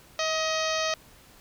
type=harmonic tone with a mistuned harmonic; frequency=631 Hz; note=D#5; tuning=24 cents sharp; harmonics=1 / 2 / 3 / 4 / 5 / 6 / 7 / 8 / 9 / 10; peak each=-29 / -32 / -34 / -35 / -36 / -37 / -37 / -38 / -39 / -39 dBFS; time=0.19-0.94 s; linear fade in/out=2 ms; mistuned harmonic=1; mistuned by=+17 cents; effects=pink hiss -54 dBFS RMS until 1.4 s